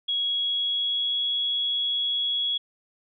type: tone with pitch glide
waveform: sine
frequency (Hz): 3322 to 3345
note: G#7 to G#7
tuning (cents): 0 to +12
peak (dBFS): -23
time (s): 0.08-2.58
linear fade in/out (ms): 10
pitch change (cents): +12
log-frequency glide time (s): 0.2-1.27
effects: none